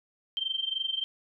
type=tone with amplitude modulation; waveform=sine; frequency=3136 Hz; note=G7; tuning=in tune; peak=-25 dBFS; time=0.37-1.04 s; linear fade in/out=0 ms; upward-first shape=sine; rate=23.2 Hz; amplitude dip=85%; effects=none